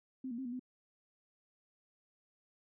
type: tone with pitch steps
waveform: sine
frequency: 260.5 / 233.8 / 264.9 / 240.9 / 253.3 Hz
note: C4 / A#3 / C4 / B3 / B3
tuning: -7 / +5 / +22 / -43 / +44 cents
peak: -38 dBFS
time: 0.24-0.595 s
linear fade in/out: 5 ms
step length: 71 ms
effects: none